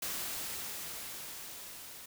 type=noise with level ramp; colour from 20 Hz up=white; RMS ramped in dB=-37 to -49 dBFS; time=0.02-2.06 s; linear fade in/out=5 ms; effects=none